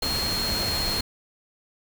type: tone in noise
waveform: sine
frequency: 4249 Hz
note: C8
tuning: 26 cents sharp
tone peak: -26 dBFS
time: 0.02-1.01 s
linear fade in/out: 5 ms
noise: pink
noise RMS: -29 dBFS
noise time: 0.02-1.01 s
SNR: 0 dB
effects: none